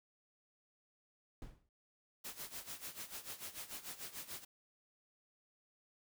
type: noise with exponential decay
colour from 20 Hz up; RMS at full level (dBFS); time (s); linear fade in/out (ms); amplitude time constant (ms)
brown; -44; 1.42-1.69; 1; 58
type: noise with tremolo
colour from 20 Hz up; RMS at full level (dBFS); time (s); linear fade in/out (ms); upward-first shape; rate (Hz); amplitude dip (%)
white; -45; 2.24-4.45; 10; sine; 6.8; 80
effects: none